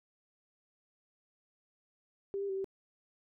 sine tone with pitch steps, 395.5 / 398.9 / 384.7 / 387.4 Hz, G4 / G4 / G4 / G4, +15 / +30 / -33 / -20 cents, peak -33 dBFS, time 2.34-2.644 s, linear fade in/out 0 ms, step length 76 ms, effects none

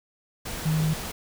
sine tone in noise, 157 Hz, D#3, 16 cents sharp, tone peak -21 dBFS, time 0.65-0.94 s, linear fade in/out 10 ms, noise pink, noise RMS -34 dBFS, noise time 0.45-1.12 s, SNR +10 dB, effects none

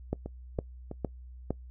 two click trains, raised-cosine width 2 ms, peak -16 / -24 dBFS, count 4 / 3, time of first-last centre 0.13-1.506 / 0.26-0.914 s, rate 2.18 / 3.06 Hz, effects noise-tail reverb RT60 0.1 s tail -22 dB re dry + added 62 Hz sine -44 dBFS peak until 1.7 s

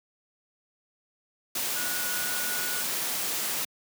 sine tone in noise, 1460 Hz, F#6, 24 cents flat, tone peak -35 dBFS, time 1.76-2.82 s, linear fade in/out 5 ms, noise white, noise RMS -30 dBFS, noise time 1.55-3.65 s, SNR -8 dB, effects high-pass 150 Hz 12 dB/octave

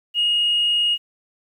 sine tone with frequency modulation, 2869 Hz, F7, 46 cents sharp, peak -15 dBFS, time 0.14-0.98 s, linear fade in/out 50 ms, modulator 42.4 Hz, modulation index 0.34, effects tanh soft clip ceiling -12 dBFS + 9-bit

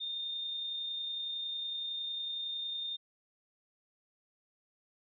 sine tone with amplitude modulation, 3638 Hz, A#7, 43 cents flat, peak -34 dBFS, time 0-2.97 s, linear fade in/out 20 ms, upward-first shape sine, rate 30.9 Hz, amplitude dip 25%, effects none

